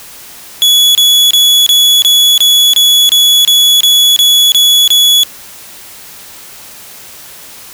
40% pulse tone bursts, 3392 Hz, G#7, 36 cents sharp, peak -3 dBFS, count 13, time 0.62-5.234 s, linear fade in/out 0 ms, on 330 ms, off 27 ms, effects white hiss -32 dBFS RMS until 7.73 s

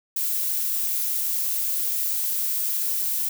violet noise, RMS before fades -25 dBFS, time 0.16-3.29 s, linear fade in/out 5 ms, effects none

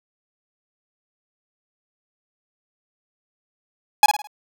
45% pulse tone with echo, 836 Hz, G#5, 11 cents sharp, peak -7 dBFS, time 4.03-4.06 s, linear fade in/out 2 ms, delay 53 ms, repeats 4, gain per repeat -8 dB, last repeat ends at 4.272 s, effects none

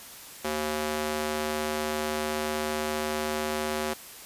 square tone with high-pass filter, 76.3 Hz, D#2, 33 cents flat, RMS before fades -30 dBFS, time 0.44-3.94 s, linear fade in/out 10 ms, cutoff 360 Hz, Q 0.85, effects white hiss -45 dBFS RMS until 4.25 s + resampled to 32000 Hz

